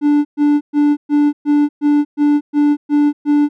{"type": "tone bursts", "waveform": "triangle", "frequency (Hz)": 293, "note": "D4", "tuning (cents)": -4, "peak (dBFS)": -7, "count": 10, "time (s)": [0.01, 3.49], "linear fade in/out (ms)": 50, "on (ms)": 240, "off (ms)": 120, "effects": []}